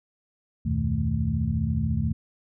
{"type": "tone cluster", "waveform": "sine", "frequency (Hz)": [75.6, 89.8, 120, 156.2, 218.9], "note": ["D#2", "F2", "B2", "D#3", "A3"], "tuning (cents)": [-49, 49, -49, 7, -9], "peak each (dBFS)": -29, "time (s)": [0.65, 2.13], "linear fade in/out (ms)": 10, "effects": []}